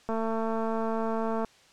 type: click train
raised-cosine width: 1 ms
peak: -18 dBFS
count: 305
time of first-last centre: 0.09-1.447 s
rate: 224 Hz
effects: white hiss -58 dBFS RMS until 1.72 s + low-pass 6000 Hz 12 dB/octave